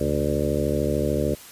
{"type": "harmonic tone with a mistuned harmonic", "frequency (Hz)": 73.42, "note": "D2", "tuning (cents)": 0, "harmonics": [1, 2, 3, 4, 5, 6, 7, 8], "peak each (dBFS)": [-29, -29, -29, -29, -29, -29, -29, -29], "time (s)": [0, 1.35], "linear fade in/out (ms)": 10, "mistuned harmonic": 2, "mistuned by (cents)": -88, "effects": ["white hiss -44 dBFS RMS until 1.51 s", "resampled to 32000 Hz"]}